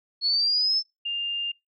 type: linear sweep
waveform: sine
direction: up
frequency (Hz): 4336 to 5320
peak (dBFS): -20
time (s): 0.21-0.83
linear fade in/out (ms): 50
type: tone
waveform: sine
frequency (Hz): 2804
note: F7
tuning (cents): +6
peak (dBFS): -26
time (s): 1.05-1.52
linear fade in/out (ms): 10
effects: noise-tail reverb RT60 0.2 s tail -25 dB re dry